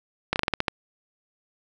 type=slowing click train; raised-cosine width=0.3 ms; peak=-6 dBFS; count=8; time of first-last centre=0.33-0.682 s; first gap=29 ms; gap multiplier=1.18; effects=none